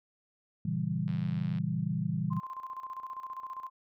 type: chord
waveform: sine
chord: A# diminished seventh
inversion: none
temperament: equal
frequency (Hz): 116.54 / 138.59 / 164.81 / 196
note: A#2 / C#3 / E3 / G3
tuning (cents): 0 / 0 / 0 / 0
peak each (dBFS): -37 / -36 / -32 / -35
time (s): 0.65-2.4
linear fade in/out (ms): 5
type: click train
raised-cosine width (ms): 0.3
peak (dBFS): -34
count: 45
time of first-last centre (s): 1.08-1.585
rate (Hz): 87.2
type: tone with tremolo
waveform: sine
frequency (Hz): 1046.5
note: C6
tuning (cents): 0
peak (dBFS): -36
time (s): 2.3-3.7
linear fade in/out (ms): 20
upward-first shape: square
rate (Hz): 15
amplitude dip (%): 65
effects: none